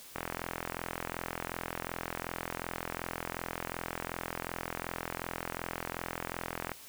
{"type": "click train", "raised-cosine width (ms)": 0.5, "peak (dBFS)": -19, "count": 281, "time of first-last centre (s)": [0.16, 6.717], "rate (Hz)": 42.7, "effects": ["white hiss -51 dBFS RMS until 6.88 s"]}